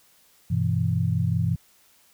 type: chord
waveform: sine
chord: E minor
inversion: first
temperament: equal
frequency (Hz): 98 / 123.47 / 164.81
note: G2 / B2 / E3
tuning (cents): 0 / 0 / 0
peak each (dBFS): -25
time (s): 0.5-1.56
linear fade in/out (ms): 10
effects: white hiss -59 dBFS RMS until 2.13 s